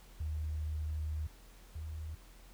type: tone pair in turn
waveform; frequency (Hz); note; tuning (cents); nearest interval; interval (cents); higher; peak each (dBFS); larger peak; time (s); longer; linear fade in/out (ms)
sine; 77 / 78.44; D#2 / D#2; -17 / +15; unison; 32; second; -34 / -39; first; 0.2-1.27 / 1.75-2.15; first; 5
effects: added 42 Hz sine -55 dBFS peak until 2.53 s + pink hiss -61 dBFS RMS until 2.53 s